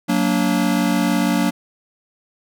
square chord, Gb augmented, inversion none, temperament just, 185 / 231.2 / 289.1 Hz, Gb3 / Bb3 / D4, 0 / -14 / -27 cents, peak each -21 dBFS, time 0.08-1.51 s, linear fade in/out 20 ms, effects none

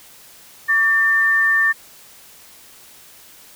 sine tone pair together, 1145.6 / 1795 Hz, D6 / A6, -43 / +34 cents, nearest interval minor sixth, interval 777 cents, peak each -25 / -13 dBFS, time 0.68-1.73 s, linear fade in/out 20 ms, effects white hiss -45 dBFS RMS until 3.55 s

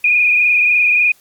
sine tone with frequency modulation, 2456 Hz, D#7, 23 cents flat, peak -9 dBFS, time 0.04-1.12 s, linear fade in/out 5 ms, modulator 23.5 Hz, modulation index 2.4, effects white hiss -51 dBFS RMS until 1.2 s + MP3 96 kbps

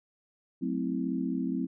sine chord, F# half-diminished seventh, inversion none, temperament equal with one note detuned, 185 / 220 / 261.6 / 326.4 Hz, F#3 / A3 / C4 / E4, 0 / 0 / 0 / -17 cents, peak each -34 / -36 / -31 / -36 dBFS, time 0.61-1.67 s, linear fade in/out 20 ms, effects none

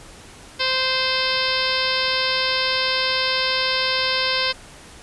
harmonic tone, 520 Hz, C5, 11 cents flat, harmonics 1 / 2 / 3 / 4 / 5 / 6 / 7 / 8 / 9 / 10, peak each -28 / -28 / -28 / -28 / -28 / -28 / -28 / -28 / -28 / -28 dBFS, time 0.59-4.53 s, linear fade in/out 20 ms, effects pink hiss -43 dBFS RMS until 5.02 s + resampled to 24000 Hz

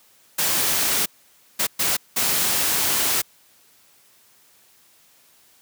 white noise bursts at uneven times, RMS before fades -21 dBFS, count 4, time 0.38-1.06 / 1.59-1.67 / 1.79-1.97 / 2.16-3.22 s, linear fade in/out 10 ms, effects white hiss -56 dBFS RMS until 5.61 s + high-pass 80 Hz 12 dB/octave

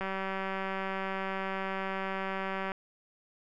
click train, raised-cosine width 0.5 ms, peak -20 dBFS, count 521, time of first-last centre 0.01-2.718 s, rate 192 Hz, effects none

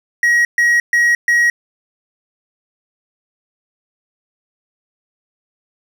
triangle tone bursts, 1900 Hz, A#6, 33 cents sharp, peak -8 dBFS, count 4, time 0.23-1.5 s, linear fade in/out 2 ms, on 220 ms, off 130 ms, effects none

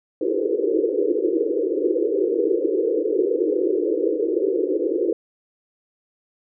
white band-pass noise, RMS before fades -21 dBFS, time 0.21-5.13 s, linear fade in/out 2 ms, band 310 to 500 Hz, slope 96 dB/octave, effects none

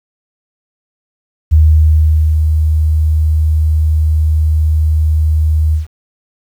sine tone with ADSR envelope, 77.78 Hz, D#2, in tune, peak -3 dBFS, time 1.51-5.87 s, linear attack 21 ms, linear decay 810 ms, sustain -5 dB, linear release 130 ms, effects 7-bit

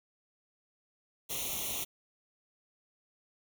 white noise with comb filter, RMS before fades -36 dBFS, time 1.29-1.85 s, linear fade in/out 20 ms, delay 0.31 ms, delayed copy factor +0.95, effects none

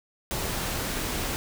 pink noise, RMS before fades -30 dBFS, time 0.31-1.36 s, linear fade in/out 0 ms, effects none

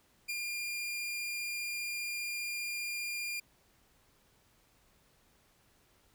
sawtooth tone with ADSR envelope, 2405 Hz, D7, 41 cents sharp, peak -30 dBFS, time 0.28-3.4 s, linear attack 18 ms, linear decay 34 ms, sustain -2 dB, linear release 6 ms, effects pink hiss -68 dBFS RMS until 6.14 s

